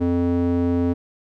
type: tone with band-pass filter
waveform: square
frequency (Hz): 87.1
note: F2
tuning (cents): -4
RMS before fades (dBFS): -20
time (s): 0-0.94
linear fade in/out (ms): 20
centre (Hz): 310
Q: 2
effects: none